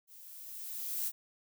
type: noise with level ramp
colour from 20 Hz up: violet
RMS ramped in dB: -55 to -33 dBFS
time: 0.07-1.12 s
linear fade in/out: 50 ms
effects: none